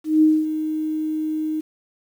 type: tone with ADSR envelope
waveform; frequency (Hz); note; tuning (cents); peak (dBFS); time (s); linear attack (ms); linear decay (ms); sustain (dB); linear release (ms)
sine; 311.1; D#4; 0; -10; 0.04-1.61; 180; 230; -11; 12
effects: 8-bit